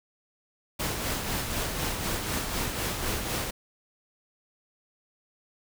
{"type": "noise with tremolo", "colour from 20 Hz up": "pink", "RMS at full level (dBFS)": -29, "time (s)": [0.79, 3.51], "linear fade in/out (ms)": 10, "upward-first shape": "sine", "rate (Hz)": 4, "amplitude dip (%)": 40, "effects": []}